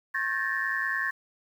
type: tone cluster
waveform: sine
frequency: 1083 / 1571 / 1737 / 1847 Hz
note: C#6 / G6 / A6 / A#6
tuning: -41 / +3 / -23 / -16 cents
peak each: -34 / -34 / -29 / -31 dBFS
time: 0.14-1.11 s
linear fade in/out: 10 ms
effects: tanh soft clip ceiling -16 dBFS + 9-bit